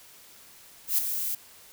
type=noise with ADSR envelope; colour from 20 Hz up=violet; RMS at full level=-22 dBFS; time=0.87-1.35 s; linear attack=110 ms; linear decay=12 ms; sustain=-8 dB; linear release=5 ms; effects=white hiss -52 dBFS RMS until 1.72 s